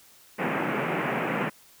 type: band-pass noise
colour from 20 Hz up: pink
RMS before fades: -28 dBFS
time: 0.38-1.5 s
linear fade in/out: 20 ms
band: 140 to 2600 Hz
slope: 48 dB/octave
effects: white hiss -55 dBFS RMS until 1.8 s